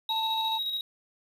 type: tone with tremolo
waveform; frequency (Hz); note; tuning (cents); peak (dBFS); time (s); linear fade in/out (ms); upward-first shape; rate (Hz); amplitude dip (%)
triangle; 3812; A#7; +38; -26; 0.09-0.81; 2; square; 14; 35
type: tone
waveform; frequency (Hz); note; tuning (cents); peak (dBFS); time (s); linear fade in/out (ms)
triangle; 887; A5; +14; -27; 0.09-0.59; 20
effects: none